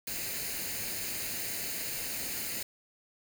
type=noise with comb filter; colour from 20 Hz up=white; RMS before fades=-36 dBFS; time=0.07-2.63 s; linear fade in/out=5 ms; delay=0.44 ms; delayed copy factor=+0.6; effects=none